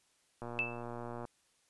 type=click train; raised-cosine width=1 ms; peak=-29 dBFS; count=100; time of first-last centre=0.42-1.252 s; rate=119 Hz
type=tone with exponential decay; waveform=sine; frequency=2637 Hz; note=E7; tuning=in tune; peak=-27 dBFS; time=0.59-0.83 s; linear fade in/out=0 ms; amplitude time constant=52 ms
effects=white hiss -72 dBFS RMS until 1.69 s + resampled to 24000 Hz